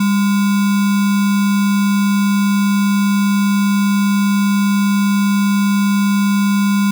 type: tone with sample-and-hold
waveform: sine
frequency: 200 Hz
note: G3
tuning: 35 cents sharp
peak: -11 dBFS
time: 0-6.91 s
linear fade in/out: 5 ms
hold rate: 1225 Hz
effects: none